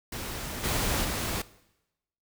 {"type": "noise with level steps", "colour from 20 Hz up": "pink", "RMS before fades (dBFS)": [-36, -28, -31], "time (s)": [0.12, 1.42], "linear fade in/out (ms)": 5, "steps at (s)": [0.63, 1.03], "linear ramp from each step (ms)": 20, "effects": ["noise-tail reverb RT60 0.9 s tail -19 dB re dry"]}